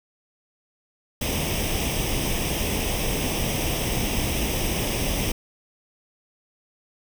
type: noise with comb filter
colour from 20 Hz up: pink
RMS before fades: -25 dBFS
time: 1.21-5.32 s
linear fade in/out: 5 ms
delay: 0.35 ms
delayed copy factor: +0.7
effects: none